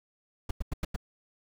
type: noise bursts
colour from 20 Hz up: brown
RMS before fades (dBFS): -29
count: 5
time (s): 0.49-0.962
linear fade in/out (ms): 5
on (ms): 20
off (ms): 93
effects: none